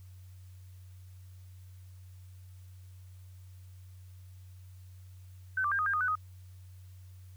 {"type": "tone with pitch steps", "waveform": "sine", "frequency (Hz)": [1527, 1178, 1599, 1244, 1602, 1235, 1496, 1252], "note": ["G6", "D6", "G6", "D#6", "G6", "D#6", "F#6", "D#6"], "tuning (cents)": [-46, 5, 34, -1, 37, -13, 19, 10], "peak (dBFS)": -27, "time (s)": [5.57, 6.154], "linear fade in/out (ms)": 5, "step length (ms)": 73, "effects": ["added 92 Hz sine -48 dBFS peak until 7.36 s", "white hiss -67 dBFS RMS until 7.36 s"]}